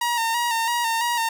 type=tone with vibrato; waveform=sawtooth; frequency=932.3 Hz; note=A#5; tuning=in tune; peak=-17 dBFS; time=0.01-1.29 s; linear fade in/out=5 ms; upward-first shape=square; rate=3 Hz; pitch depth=39 cents each way; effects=none